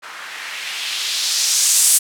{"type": "noise with low-pass filter sweep", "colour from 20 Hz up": "violet", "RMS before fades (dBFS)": -19, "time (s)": [0.02, 1.99], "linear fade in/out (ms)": 20, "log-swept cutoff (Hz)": [1300, 9400], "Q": 1.6, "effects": []}